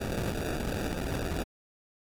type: noise with sample-and-hold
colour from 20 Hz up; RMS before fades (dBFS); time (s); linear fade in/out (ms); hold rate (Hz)
pink; -32; 0-1.44; 20; 1050
effects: AAC 48 kbps